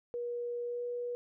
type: tone with pitch glide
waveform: sine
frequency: 480 to 484.5 Hz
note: B4 to B4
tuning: -49 to -33 cents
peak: -34 dBFS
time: 0.14-1.15 s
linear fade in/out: 0 ms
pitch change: +16 cents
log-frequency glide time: 0.64-0.84 s
effects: none